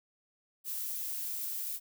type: noise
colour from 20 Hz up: violet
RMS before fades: -37 dBFS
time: 0.64-1.8 s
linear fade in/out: 50 ms
effects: none